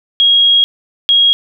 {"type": "tone pair in turn", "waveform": "sine", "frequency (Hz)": [3285, 3285], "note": ["G#7", "G#7"], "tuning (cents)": [-20, -20], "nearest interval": "unison", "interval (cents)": 0, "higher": "neither", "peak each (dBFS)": -6, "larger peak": "neither", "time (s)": [[0.2, 0.64], [1.09, 1.33]], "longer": "first", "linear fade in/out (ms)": 0, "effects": []}